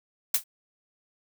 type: noise with exponential decay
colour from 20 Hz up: blue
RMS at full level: -17 dBFS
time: 0.34-0.44 s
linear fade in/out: 5 ms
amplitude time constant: 21 ms
effects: none